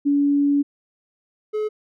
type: tone pair in turn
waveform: sine / triangle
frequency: 285.1 / 427.2 Hz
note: C#4 / G#4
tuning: +49 / +49 cents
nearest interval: perfect fifth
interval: 700 cents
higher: second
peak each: -15 / -19 dBFS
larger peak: first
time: 0.05-0.63 / 1.53-1.69 s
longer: first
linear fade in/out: 20 ms
effects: none